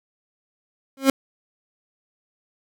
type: tone with exponential growth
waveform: 30% pulse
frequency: 269.5 Hz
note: C#4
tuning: 49 cents flat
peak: -7 dBFS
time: 0.97-1.1 s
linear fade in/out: 2 ms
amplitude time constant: 27 ms
effects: none